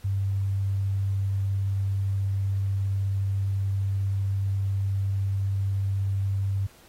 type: tone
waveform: sine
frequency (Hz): 98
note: G2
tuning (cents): 0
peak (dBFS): -23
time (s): 0.04-6.67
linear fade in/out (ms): 10
effects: pink hiss -55 dBFS RMS until 6.88 s + AAC 48 kbps